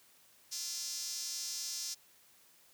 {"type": "tone with high-pass filter", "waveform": "sawtooth", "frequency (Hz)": 343.8, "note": "F4", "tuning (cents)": -27, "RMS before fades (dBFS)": -40, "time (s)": [0.51, 1.95], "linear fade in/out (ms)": 20, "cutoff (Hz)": 5500, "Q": 3.3, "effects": ["white hiss -64 dBFS RMS until 2.73 s", "high-pass 80 Hz 12 dB/octave"]}